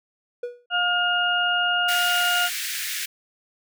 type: tone with exponential decay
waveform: triangle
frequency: 485.4 Hz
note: B4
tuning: 30 cents flat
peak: -22 dBFS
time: 0.43-0.66 s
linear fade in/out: 5 ms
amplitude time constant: 49 ms
type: harmonic tone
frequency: 711 Hz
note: F5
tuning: 31 cents sharp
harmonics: 1 / 2 / 4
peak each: -26 / -22 / -24 dBFS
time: 0.7-2.5 s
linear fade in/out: 50 ms
type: high-pass noise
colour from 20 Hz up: pink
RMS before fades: -29 dBFS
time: 1.88-3.06 s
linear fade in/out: 10 ms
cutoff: 1600 Hz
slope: 48 dB/octave
effects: none